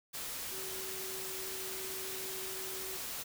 sine tone in noise, 379.2 Hz, F#4, 43 cents sharp, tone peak -46 dBFS, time 0.51-2.98 s, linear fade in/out 20 ms, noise white, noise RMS -41 dBFS, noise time 0.13-3.24 s, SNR -8 dB, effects none

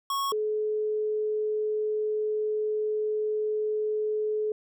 square / sine tone pair in turn, 1102 / 427.6 Hz, C#6 / A4, -11 / -49 cents, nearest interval octave + major third, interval 1638 cents, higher first, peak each -27 / -25 dBFS, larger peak second, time 0.1-0.32 / 0.32-4.52 s, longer second, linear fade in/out 2 ms, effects none

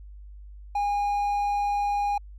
triangle tone, 816 Hz, G#5, 31 cents flat, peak -21 dBFS, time 0.75-2.18 s, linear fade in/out 5 ms, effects added 50 Hz sine -41 dBFS peak until 2.38 s

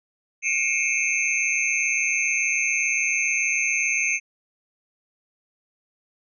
sine tone cluster, 2175 / 2358 / 2476 / 2623 / 6320 Hz, C#7 / D7 / D#7 / E7 / G8, -33 / +6 / -9 / -9 / +13 cents, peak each -27 dBFS, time 0.42-4.2 s, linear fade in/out 50 ms, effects none

